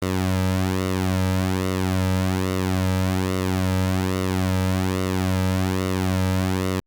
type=tone with flanger; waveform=sawtooth; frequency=93.4 Hz; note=F#2; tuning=17 cents sharp; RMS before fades=-22 dBFS; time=0.02-6.8 s; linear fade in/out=0 ms; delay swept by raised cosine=1.2 to 2.8 ms; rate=1.2 Hz; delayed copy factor=-0.65; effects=Opus 48 kbps